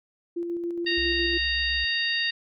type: tone with tremolo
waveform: sine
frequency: 343.4 Hz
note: F4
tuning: 29 cents flat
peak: -26 dBFS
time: 0.36-1.38 s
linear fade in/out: 10 ms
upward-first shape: square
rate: 7.2 Hz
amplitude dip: 30%
type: harmonic tone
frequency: 928 Hz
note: A#5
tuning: 8 cents flat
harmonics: 2 / 3 / 4 / 5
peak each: -27 / -29 / -30 / -31 dBFS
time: 0.86-2.31 s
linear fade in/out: 10 ms
type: tone with pitch glide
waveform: sine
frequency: 64.5 to 63.1 Hz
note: C2 to B1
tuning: -24 to +38 cents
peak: -33 dBFS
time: 0.97-1.85 s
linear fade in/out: 10 ms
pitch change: -38 cents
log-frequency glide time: 1.07-1.16 s
effects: none